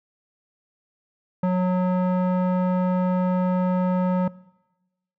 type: tone with low-pass filter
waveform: square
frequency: 182.8 Hz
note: F#3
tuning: 21 cents flat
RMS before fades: -21 dBFS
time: 1.43-4.28 s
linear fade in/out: 5 ms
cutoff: 980 Hz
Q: 1.3
effects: noise-tail reverb RT60 1.0 s tail -21 dB re dry